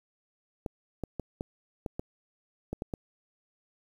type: clicks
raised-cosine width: 2 ms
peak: -20 dBFS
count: 9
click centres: 0.662 / 1.037 / 1.197 / 1.409 / 1.862 / 1.995 / 2.73 / 2.821 / 2.938 s
effects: 9-bit